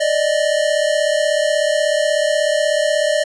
square tone pair together, 587.3 / 623.7 Hz, D5 / D#5, 0 / +4 cents, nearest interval minor second, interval 104 cents, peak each -18 dBFS, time 0-3.24 s, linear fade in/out 10 ms, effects resampled to 22050 Hz

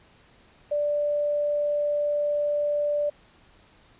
sine tone, 587.3 Hz, D5, in tune, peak -22 dBFS, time 0.71-3.1 s, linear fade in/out 10 ms, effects pink hiss -57 dBFS RMS until 3.99 s + resampled to 8000 Hz

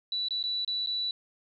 sine tone with dropouts, 3951 Hz, B7, in tune, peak -28 dBFS, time 0.12-1.11 s, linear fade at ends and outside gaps 2 ms, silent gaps 0.285-0.307 / 0.428-0.438 / 0.648-0.677 / 0.862-0.871 s, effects none

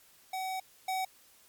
square tone pair in turn, 755 / 755 Hz, F#5 / F#5, +35 / +35 cents, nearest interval unison, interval 0 cents, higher neither, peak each -34 / -31 dBFS, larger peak second, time 0.33-0.6 / 0.88-1.05 s, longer first, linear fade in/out 5 ms, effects white hiss -61 dBFS RMS until 1.48 s + MP3 96 kbps

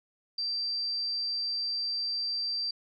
sine tone, 4693 Hz, D8, 2 cents flat, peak -29 dBFS, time 0.38-2.71 s, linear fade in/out 5 ms, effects none

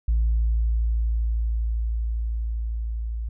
sine tone with level ramp, 56.3 Hz, A1, 40 cents sharp, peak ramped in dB -16 to -26 dBFS, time 0.08-3.29 s, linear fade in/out 5 ms, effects tanh soft clip ceiling -15 dBFS

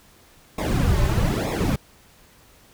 brown noise with flanger, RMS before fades -21 dBFS, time 0.58-1.76 s, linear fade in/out 5 ms, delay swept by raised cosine 0.66 to 4.26 ms, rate 1.1 Hz, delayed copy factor -0.9, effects pink hiss -53 dBFS RMS until 2.73 s

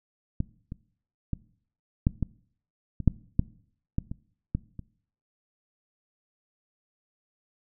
clicks, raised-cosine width 5 ms, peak -14 / -23 / -16 / -8 / -14 / -21 / -6 / -8 / -13 / -22 / -14 / -25 dBFS, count 12, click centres 0.404 / 0.721 / 1.333 / 2.069 / 2.227 / 3.003 / 3.077 / 3.394 / 3.984 / 4.115 / 4.55 / 4.793 s, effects noise-tail reverb RT60 0.6 s tail -21 dB re dry

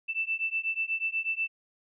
sine beating tone pair, 2653 / 2661.2 Hz, E7 / E7, +10 / +16 cents, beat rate 8.2 Hz, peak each -31 dBFS, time 0.08-1.48 s, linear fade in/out 20 ms, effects none

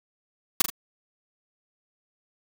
white noise with echo, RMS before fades -18 dBFS, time 0.6-0.62 s, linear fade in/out 5 ms, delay 41 ms, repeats 2, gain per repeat -8 dB, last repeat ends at 0.702 s, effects none

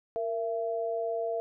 sine tone pair together, 463.3 / 670.8 Hz, A#4 / E5, -11 / +30 cents, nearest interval tritone, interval 641 cents, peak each -32 / -31 dBFS, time 0.16-1.4 s, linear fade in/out 0 ms, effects none

